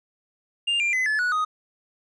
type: tone with pitch steps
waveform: triangle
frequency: 2803 / 2384 / 2028 / 1725.4 / 1467.8 / 1248.6 Hz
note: F7 / D7 / B6 / A6 / F#6 / D#6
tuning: +6 / +25 / +45 / -34 / -14 / +6 cents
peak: -19 dBFS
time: 0.67-1.45 s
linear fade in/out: 10 ms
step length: 130 ms
effects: resampled to 22050 Hz